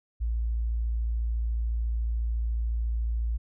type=tone; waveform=sine; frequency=57 Hz; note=A#1; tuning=38 cents flat; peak=-25 dBFS; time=0.2-3.38 s; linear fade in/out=20 ms; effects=none